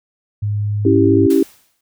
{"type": "tone", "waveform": "sine", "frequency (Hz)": 103.83, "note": "G#2", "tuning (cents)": 0, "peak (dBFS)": -16, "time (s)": [0.42, 1.27], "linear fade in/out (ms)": 10}
{"type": "chord", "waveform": "sine", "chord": "C# diminished", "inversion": "none", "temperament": "equal", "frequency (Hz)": [277.2, 329.6, 392], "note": ["C#4", "E4", "G4"], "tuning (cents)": [0, 0, 0], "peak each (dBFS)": -14, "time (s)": [0.85, 1.43], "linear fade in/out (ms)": 5}
{"type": "noise with exponential decay", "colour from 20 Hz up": "white", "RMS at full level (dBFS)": -30, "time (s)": [1.3, 1.81], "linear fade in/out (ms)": 5, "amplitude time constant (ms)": 110}
{"effects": []}